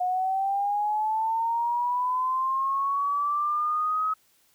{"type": "linear sweep", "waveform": "sine", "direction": "up", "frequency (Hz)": [721, 1279], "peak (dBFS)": -23, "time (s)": [0, 4.14], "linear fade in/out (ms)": 10, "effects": ["white hiss -64 dBFS RMS until 4.54 s"]}